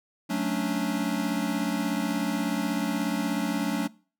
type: chord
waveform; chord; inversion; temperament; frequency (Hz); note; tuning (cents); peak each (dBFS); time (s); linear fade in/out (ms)
square; D major seventh; first; equal; 185 / 220 / 277.2 / 293.7; F#3 / A3 / C#4 / D4; 0 / 0 / 0 / 0; -32; 0.29-3.88; 20
effects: noise-tail reverb RT60 0.4 s tail -22 dB re dry